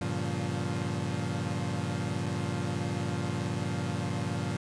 30% pulse chord, G half-diminished seventh, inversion none, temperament equal with one note detuned, 98 / 116.54 / 141.18 / 174.61 Hz, G2 / Bb2 / Db3 / F3, 0 / 0 / +32 / 0 cents, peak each -33 dBFS, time 0.01-4.57 s, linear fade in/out 5 ms, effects resampled to 22050 Hz

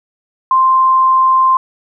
sine tone, 1046.5 Hz, C6, in tune, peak -7 dBFS, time 0.51-1.57 s, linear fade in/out 2 ms, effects none

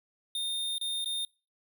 square tone with dropouts, 3644 Hz, A#7, 40 cents flat, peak -31 dBFS, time 0.35-1.25 s, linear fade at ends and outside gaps 2 ms, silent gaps 0.782-0.812 / 1.045-1.058 s, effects noise-tail reverb RT60 0.3 s tail -23 dB re dry

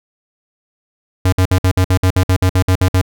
square tone bursts, 92.5 Hz, F#2, in tune, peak -10 dBFS, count 14, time 1.25-3.015 s, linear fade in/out 5 ms, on 75 ms, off 55 ms, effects none

